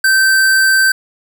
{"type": "tone", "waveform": "square", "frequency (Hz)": 1553, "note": "G6", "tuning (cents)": -17, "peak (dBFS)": -9, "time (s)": [0.04, 0.92], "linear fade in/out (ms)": 5, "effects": []}